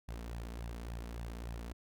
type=tone with flanger; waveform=sawtooth; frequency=57.8 Hz; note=A#1; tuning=14 cents flat; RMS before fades=-43 dBFS; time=0.08-1.73 s; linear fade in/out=10 ms; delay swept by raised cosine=1.1 to 4.6 ms; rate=3.5 Hz; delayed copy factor=+0.6; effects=none